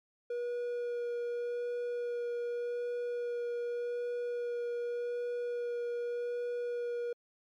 triangle tone with vibrato, 480.7 Hz, B4, 47 cents flat, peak -31 dBFS, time 0.3-7.13 s, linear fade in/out 5 ms, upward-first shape sine, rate 0.85 Hz, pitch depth 10 cents each way, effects MP3 64 kbps

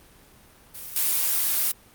blue noise with level steps, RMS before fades -38 / -23 dBFS, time 0.74-1.72 s, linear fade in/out 10 ms, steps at 0.96 s, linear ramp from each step 2 ms, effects pink hiss -53 dBFS RMS until 1.94 s + Opus 32 kbps

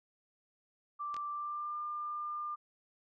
sine tone with pitch glide, 1174.7 to 1199.4 Hz, D6 to D6, 0 to +36 cents, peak -36 dBFS, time 0.99-2.56 s, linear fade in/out 20 ms, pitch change +36 cents, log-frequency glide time 1.31-1.76 s
clicks, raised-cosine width 0.2 ms, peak -30 dBFS, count 2, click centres 1.143 / 1.166 s
effects none

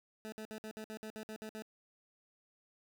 20% pulse tone bursts, 217.1 Hz, A3, 23 cents flat, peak -38 dBFS, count 11, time 0.25-1.622 s, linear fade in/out 0 ms, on 72 ms, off 58 ms, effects none

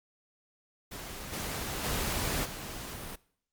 pink noise with level steps, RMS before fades -42 / -36 / -32 / -41 dBFS, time 0.91-3.16 s, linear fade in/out 10 ms, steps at 1.32 / 1.83 / 2.44 s, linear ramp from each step 20 ms, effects noise-tail reverb RT60 0.6 s tail -21 dB re dry + Opus 48 kbps

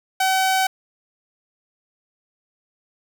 sawtooth tone, 760 Hz, F#5, 46 cents sharp, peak -13 dBFS, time 0.2-0.67 s, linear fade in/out 5 ms, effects none

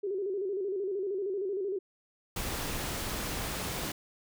sine tone with vibrato, 389.9 Hz, G4, 9 cents flat, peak -30 dBFS, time 0.03-1.79 s, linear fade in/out 10 ms, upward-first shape square, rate 13 Hz, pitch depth 81 cents each way
pink noise, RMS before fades -35 dBFS, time 2.36-3.92 s, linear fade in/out 5 ms
effects none

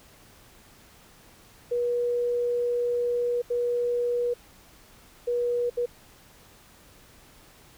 sine tone bursts at uneven times, 482.7 Hz, B4, 40 cents flat, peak -23 dBFS, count 4, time 1.71-3.42 / 3.5-4.34 / 5.27-5.7 / 5.77-5.86 s, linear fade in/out 10 ms, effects pink hiss -54 dBFS RMS until 7.77 s

